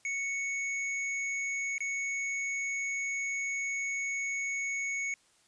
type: tone with dropouts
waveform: square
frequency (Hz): 2217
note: C#7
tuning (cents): 0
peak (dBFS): -32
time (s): 0.05-5.14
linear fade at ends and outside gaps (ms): 1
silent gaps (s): 1.781-1.805
effects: white hiss -66 dBFS RMS until 5.47 s + resampled to 22050 Hz